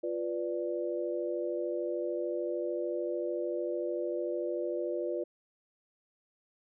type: chord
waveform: sine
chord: B diminished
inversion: second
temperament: equal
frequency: 349.2 / 493.9 / 587.3 Hz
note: F4 / B4 / D5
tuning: 0 / 0 / 0 cents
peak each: -34 / -36 / -36 dBFS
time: 0.03-5.24 s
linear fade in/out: 10 ms
effects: none